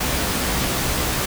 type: noise with comb filter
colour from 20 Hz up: pink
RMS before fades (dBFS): -22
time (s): 0-1.26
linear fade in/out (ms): 10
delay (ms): 16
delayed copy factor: +0.55
effects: none